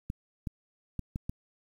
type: clicks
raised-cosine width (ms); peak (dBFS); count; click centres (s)
5; -21; 5; 0.101 / 0.472 / 0.993 / 1.159 / 1.295
effects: 9-bit